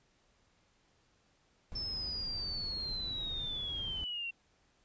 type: noise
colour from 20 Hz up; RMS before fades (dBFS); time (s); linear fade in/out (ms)
brown; -45; 1.72-4.04; 0
type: linear sweep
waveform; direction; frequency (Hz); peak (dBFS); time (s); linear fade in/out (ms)
sine; down; 5310 to 2711; -36; 1.75-4.31; 10
effects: pink hiss -71 dBFS RMS until 4.84 s + resampled to 16000 Hz